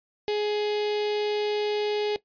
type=tone with notch filter; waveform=sawtooth; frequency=418.6 Hz; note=G#4; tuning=14 cents sharp; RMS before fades=-26 dBFS; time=0.28-2.16 s; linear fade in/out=0 ms; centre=1300 Hz; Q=0.63; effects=noise-tail reverb RT60 0.1 s tail -17 dB re dry + resampled to 11025 Hz